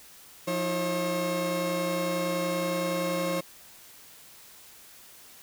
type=tone cluster; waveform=35% pulse; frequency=174.9 / 319.1 / 539 Hz; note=F3 / D#4 / C#5; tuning=+3 / +44 / -49 cents; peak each=-31 / -33 / -27 dBFS; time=0.47-3.41 s; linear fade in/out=10 ms; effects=white hiss -51 dBFS RMS until 5.42 s